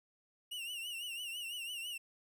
45% pulse tone with vibrato, 2835 Hz, F7, 25 cents sharp, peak -40 dBFS, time 0.51-1.98 s, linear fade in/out 10 ms, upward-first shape triangle, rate 6 Hz, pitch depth 110 cents each way, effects none

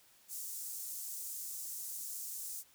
pink high-pass noise, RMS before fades -43 dBFS, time 0.28-2.64 s, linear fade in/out 50 ms, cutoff 6800 Hz, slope 24 dB/octave, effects white hiss -65 dBFS RMS until 2.74 s

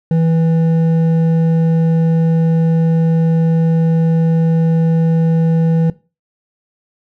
sine tone with hard clipping, 163.7 Hz, E3, 12 cents flat, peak -12 dBFS, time 0.11-5.9 s, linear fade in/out 2 ms, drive 7 dB, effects noise-tail reverb RT60 0.3 s tail -19 dB re dry

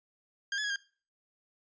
sawtooth tone with pitch steps, 1608 / 1705 / 1661 / 1605 Hz, G6 / G#6 / G#6 / G6, +44 / +45 / 0 / +40 cents, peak -27 dBFS, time 0.52-0.76 s, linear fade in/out 2 ms, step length 60 ms, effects noise-tail reverb RT60 0.4 s tail -21 dB re dry + resampled to 16000 Hz

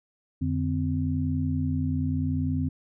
sine tone cluster, 87.9 / 148.6 / 259.1 Hz, F2 / D3 / C4, +12 / +21 / -17 cents, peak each -28 / -29 / -28 dBFS, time 0.41-2.69 s, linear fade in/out 10 ms, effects none

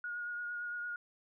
sine tone with vibrato, 1439 Hz, F#6, 49 cents flat, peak -37 dBFS, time 0.04-0.96 s, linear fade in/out 2 ms, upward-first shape triangle, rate 8.8 Hz, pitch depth 22 cents each way, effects none

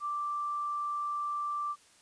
sine tone, 1174.7 Hz, D6, in tune, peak -31 dBFS, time 0-1.76 s, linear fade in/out 50 ms, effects white hiss -61 dBFS RMS until 2.01 s + resampled to 22050 Hz

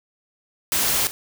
white noise with echo, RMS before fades -21 dBFS, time 0.72-1.07 s, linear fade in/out 0 ms, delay 40 ms, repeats 1, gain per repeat -13 dB, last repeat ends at 1.11 s, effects none

